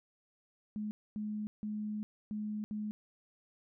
sine tone bursts at uneven times, 211.6 Hz, G#3, 33 cents sharp, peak -35 dBFS, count 5, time 0.76-0.91 / 1.16-1.47 / 1.63-2.03 / 2.31-2.64 / 2.71-2.91 s, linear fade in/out 0 ms, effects none

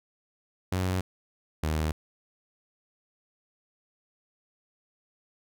sawtooth tone pair in turn, 92.5 / 77.78 Hz, F#2 / D#2, 0 / 0 cents, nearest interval minor third, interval 300 cents, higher first, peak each -22 dBFS, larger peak neither, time 0.72-1.01 / 1.63-1.92 s, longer neither, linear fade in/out 5 ms, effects none

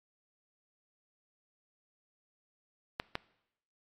clicks, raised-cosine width 0.3 ms, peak -16 dBFS, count 2, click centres 2.999 / 3.154 s, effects noise-tail reverb RT60 0.8 s tail -21 dB re dry + MP3 64 kbps

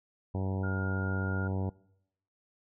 harmonic tone, 95.6 Hz, G2, 43 cents flat, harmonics 1 / 2 / 3 / 4 / 5 / 6 / 7 / 8 / 9 / 10, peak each -31 / -37 / -41 / -43 / -45 / -47 / -48 / -49 / -50 / -51 dBFS, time 0.34-1.7 s, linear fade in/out 10 ms
sine tone, 1416 Hz, F6, 23 cents sharp, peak -38 dBFS, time 0.63-1.48 s, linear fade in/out 10 ms
effects noise-tail reverb RT60 0.8 s tail -23 dB re dry

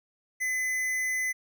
sine tone with hard clipping, 2025 Hz, B6, 43 cents sharp, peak -28 dBFS, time 0.4-1.33 s, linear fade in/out 20 ms, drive 15 dB, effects none

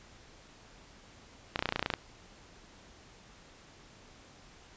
clicks, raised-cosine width 0.3 ms, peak -13 dBFS, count 12, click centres 1.559 / 1.592 / 1.625 / 1.657 / 1.69 / 1.724 / 1.76 / 1.794 / 1.827 / 1.861 / 1.902 / 1.938 s, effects pink hiss -56 dBFS RMS until 4.76 s + resampled to 16000 Hz

